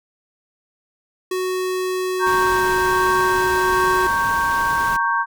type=tone; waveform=square; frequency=370 Hz; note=F#4; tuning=in tune; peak=-21 dBFS; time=1.31-4.07 s; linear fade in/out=5 ms
type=chord; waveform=sine; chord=G diminished; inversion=first; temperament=equal; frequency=932.3 / 1108.7 / 1568 Hz; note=Bb5 / Db6 / G6; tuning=0 / 0 / 0 cents; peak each=-21 dBFS; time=2.19-5.26 s; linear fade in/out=50 ms
type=noise; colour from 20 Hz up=pink; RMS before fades=-31 dBFS; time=2.26-4.97 s; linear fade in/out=10 ms
effects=none